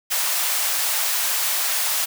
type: high-pass noise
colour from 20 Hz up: white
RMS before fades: -22 dBFS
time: 0.1-2.06 s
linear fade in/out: 20 ms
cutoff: 610 Hz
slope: 24 dB/octave
effects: none